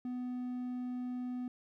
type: tone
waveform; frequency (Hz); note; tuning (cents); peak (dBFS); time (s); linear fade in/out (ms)
triangle; 249; B3; +14; -34; 0.05-1.48; 2
effects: none